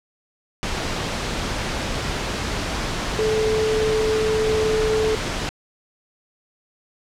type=tone in noise; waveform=sine; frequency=435.4 Hz; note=A4; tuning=18 cents flat; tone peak=-18 dBFS; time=3.19-5.15 s; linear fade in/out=0 ms; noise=pink; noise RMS=-25 dBFS; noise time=0.63-5.49 s; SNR=+4 dB; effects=low-pass 6000 Hz 12 dB/octave